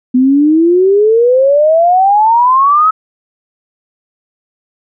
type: exponential sweep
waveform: sine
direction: up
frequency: 248.1 to 1300 Hz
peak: -5 dBFS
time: 0.14-2.91 s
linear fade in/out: 10 ms
effects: none